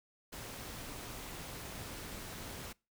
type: noise with amplitude modulation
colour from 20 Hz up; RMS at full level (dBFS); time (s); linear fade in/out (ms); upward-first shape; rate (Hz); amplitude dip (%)
pink; -43; 0.32-2.73; 10; sine; 258; 55
effects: noise-tail reverb RT60 0.3 s tail -25 dB re dry